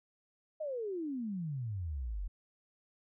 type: exponential sweep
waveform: sine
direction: down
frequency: 640 to 42.49 Hz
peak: -35 dBFS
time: 0.6-2.28 s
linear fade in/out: 10 ms
effects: none

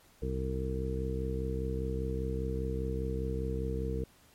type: harmonic tone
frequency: 65 Hz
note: C2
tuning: 11 cents flat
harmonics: 1 / 2 / 3 / 4 / 5 / 6 / 7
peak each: -34 / -38 / -40 / -46 / -43 / -47 / -37 dBFS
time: 0.22-4.04 s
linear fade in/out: 5 ms
effects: pink hiss -62 dBFS RMS until 4.34 s + MP3 64 kbps

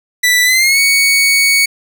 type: tone with pitch glide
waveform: sawtooth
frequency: 1975.5 to 2230 Hz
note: B6 to C#7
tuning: 0 to +10 cents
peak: -5 dBFS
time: 0.23-1.66 s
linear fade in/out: 10 ms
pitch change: +210 cents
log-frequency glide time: 0.44-0.79 s
effects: 7-bit

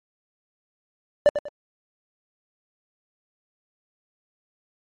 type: tone with echo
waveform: triangle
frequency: 587.3 Hz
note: D5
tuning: in tune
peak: -9 dBFS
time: 1.26-1.29 s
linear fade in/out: 0 ms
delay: 97 ms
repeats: 2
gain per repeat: -10 dB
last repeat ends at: 1.484 s
effects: MP3 48 kbps

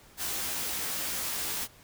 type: noise with comb filter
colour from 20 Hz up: white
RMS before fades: -33 dBFS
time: 0.17-1.68 s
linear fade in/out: 50 ms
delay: 16 ms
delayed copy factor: +0.65
effects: pink hiss -56 dBFS RMS until 1.83 s

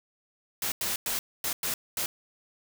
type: noise bursts at uneven times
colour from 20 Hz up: white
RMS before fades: -30 dBFS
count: 6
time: 0.62-0.72 / 0.81-0.96 / 1.06-1.19 / 1.44-1.53 / 1.63-1.74 / 1.97-2.06 s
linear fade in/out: 2 ms
effects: none

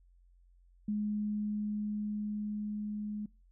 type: tone with level ramp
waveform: sine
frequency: 209.6 Hz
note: G#3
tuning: 16 cents sharp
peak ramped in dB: -30 to -35 dBFS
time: 0.88-3.26 s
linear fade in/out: 5 ms
effects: noise-tail reverb RT60 0.3 s tail -24 dB re dry + added 44 Hz sine -60 dBFS peak until 3.51 s

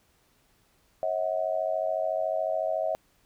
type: tone with amplitude modulation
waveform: sine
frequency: 642 Hz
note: E5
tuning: 46 cents flat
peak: -21 dBFS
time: 1.03-2.95 s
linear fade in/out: 0 ms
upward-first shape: sine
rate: 93.9 Hz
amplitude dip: 100%
effects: pink hiss -66 dBFS RMS until 3.25 s

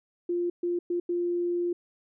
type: tone bursts at uneven times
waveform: sine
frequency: 349.2 Hz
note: F4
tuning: in tune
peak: -25 dBFS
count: 4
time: 0.29-0.5 / 0.63-0.79 / 0.9-1 / 1.09-1.73 s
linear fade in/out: 5 ms
effects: none

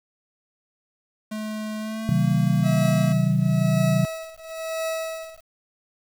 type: tone with pitch glide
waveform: square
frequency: 215.2 to 228 Hz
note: A3 to A#3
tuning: -38 to -38 cents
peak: -29 dBFS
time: 1.31-3.13 s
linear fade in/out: 10 ms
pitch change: +100 cents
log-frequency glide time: 1.79-2.27 s
type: chord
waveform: sine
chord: C diminished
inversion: none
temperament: just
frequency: 130.81 / 156.98 / 188.37 Hz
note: C3 / Eb3 / Gb3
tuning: 0 / +16 / +31 cents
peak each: -22 dBFS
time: 2.09-4.05 s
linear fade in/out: 0 ms
type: tone with tremolo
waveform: 40% pulse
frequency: 647 Hz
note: E5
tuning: 32 cents flat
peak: -23 dBFS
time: 2.62-5.43 s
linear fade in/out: 50 ms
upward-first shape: triangle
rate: 1 Hz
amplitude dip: 95%
effects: 8-bit

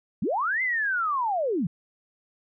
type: linear two-way sweep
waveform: sine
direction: up then down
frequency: 143.8 to 2093 to 143.8 Hz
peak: -23 dBFS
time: 0.22-1.67 s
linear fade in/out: 5 ms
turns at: 0.62 s
effects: none

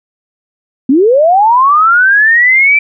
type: linear sweep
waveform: sine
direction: up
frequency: 244.7 to 2349 Hz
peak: -4 dBFS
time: 0.89-2.79 s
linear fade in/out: 5 ms
effects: none

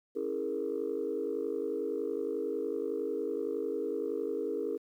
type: chord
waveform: sine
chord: A# half-diminished seventh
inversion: first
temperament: equal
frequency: 277.2 / 329.6 / 415.3 / 466.2 Hz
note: C#4 / E4 / G#4 / A#4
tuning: 0 / 0 / 0 / 0 cents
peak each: -40 / -38 / -34 / -35 dBFS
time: 0.15-4.78 s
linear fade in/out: 20 ms
effects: tanh soft clip ceiling -23 dBFS + 11-bit

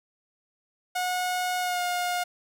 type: tone with pitch glide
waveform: sawtooth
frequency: 727 to 713.7 Hz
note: F#5 to F5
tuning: -31 to +37 cents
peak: -22 dBFS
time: 0.95-2.24 s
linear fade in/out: 10 ms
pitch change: -32 cents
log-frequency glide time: 1.6-1.81 s
effects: none

